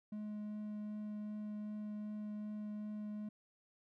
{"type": "tone with vibrato", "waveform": "triangle", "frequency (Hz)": 210.7, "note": "G#3", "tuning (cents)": 25, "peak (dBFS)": -39, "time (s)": [0.12, 3.29], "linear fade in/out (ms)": 5, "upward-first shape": "triangle", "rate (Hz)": 2.6, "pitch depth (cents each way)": 8, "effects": []}